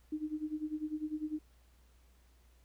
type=tone with tremolo; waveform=sine; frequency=306.7 Hz; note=D#4; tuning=25 cents flat; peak=-32 dBFS; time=0.12-1.39 s; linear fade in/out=5 ms; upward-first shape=sine; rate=10 Hz; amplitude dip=85%; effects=added 60 Hz sine -62 dBFS peak until 2.64 s + pink hiss -71 dBFS RMS until 2.64 s